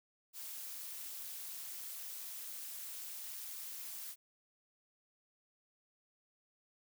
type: noise with amplitude modulation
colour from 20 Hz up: blue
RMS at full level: -43 dBFS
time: 0.33-4.16 s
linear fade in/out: 50 ms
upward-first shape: sine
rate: 244 Hz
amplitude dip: 65%
effects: none